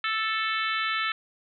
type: harmonic tone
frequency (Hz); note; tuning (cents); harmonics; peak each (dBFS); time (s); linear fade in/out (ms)
440; A4; 0; 3 / 4 / 5 / 6 / 7 / 8 / 9; -29 / -31 / -33 / -35 / -36 / -37 / -38; 0.04-1.12; 2
effects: none